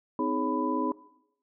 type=tone cluster; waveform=sine; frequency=256.9 / 314 / 416.5 / 555 / 996 Hz; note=C4 / D#4 / G#4 / C#5 / B5; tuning=-32 / +16 / +5 / +2 / +14 cents; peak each=-31 / -30 / -34 / -37 / -31 dBFS; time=0.19-0.92 s; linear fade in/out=2 ms; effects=noise-tail reverb RT60 0.8 s tail -19 dB re dry